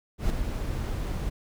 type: noise with ADSR envelope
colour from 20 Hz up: brown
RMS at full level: -23 dBFS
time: 0.18-1.3 s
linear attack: 120 ms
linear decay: 4 ms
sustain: -7 dB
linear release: 15 ms
effects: none